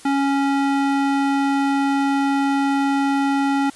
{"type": "tone with band-pass filter", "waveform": "square", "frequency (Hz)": 277.2, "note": "C#4", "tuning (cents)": 0, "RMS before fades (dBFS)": -19, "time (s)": [0.05, 3.7], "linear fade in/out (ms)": 5, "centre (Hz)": 770, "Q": 0.56, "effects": ["white hiss -44 dBFS RMS until 3.75 s", "resampled to 24000 Hz"]}